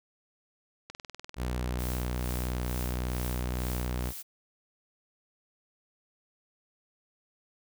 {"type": "click train", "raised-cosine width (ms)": 0.2, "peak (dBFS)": -24, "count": 10, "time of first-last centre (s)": [0.9, 1.343], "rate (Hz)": 20.3}
{"type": "tone", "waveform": "sawtooth", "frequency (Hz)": 61.74, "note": "B1", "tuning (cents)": 0, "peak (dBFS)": -26, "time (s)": [1.36, 4.13], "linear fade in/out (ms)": 50}
{"type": "noise with tremolo", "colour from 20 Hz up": "blue", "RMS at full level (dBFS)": -41, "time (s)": [1.78, 4.23], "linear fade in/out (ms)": 20, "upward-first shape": "sine", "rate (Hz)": 2.2, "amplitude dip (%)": 75}
{"effects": []}